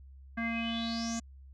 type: tone with low-pass filter sweep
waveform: square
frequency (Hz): 230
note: A#3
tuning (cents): -23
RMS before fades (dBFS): -34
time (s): 0.37-1.2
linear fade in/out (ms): 10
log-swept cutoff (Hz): 1800 to 7000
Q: 9
effects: added 67 Hz sine -49 dBFS peak until 1.53 s